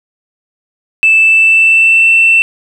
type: tone with pitch glide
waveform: sine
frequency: 2637 to 2680 Hz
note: E7 to E7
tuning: 0 to +28 cents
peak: -3 dBFS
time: 1.03-2.42 s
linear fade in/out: 0 ms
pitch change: +28 cents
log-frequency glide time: 1.14-2.11 s
effects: tanh soft clip ceiling 0 dBFS + 7-bit